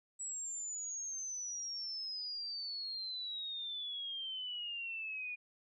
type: exponential sweep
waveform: sine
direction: down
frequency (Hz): 7860 to 2440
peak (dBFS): -39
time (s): 0.19-5.36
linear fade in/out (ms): 20
effects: none